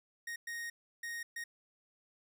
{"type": "tone bursts at uneven times", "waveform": "45% pulse", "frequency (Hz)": 1864.7, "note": "A#6", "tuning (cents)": 0, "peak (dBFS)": -39, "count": 4, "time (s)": [[0.27, 0.36], [0.47, 0.7], [1.03, 1.23], [1.36, 1.44]], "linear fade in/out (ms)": 5, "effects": []}